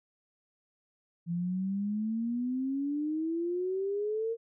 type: exponential sweep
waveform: sine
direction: up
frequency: 168.1 to 464.3 Hz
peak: -29 dBFS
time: 1.26-4.37 s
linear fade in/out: 50 ms
effects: none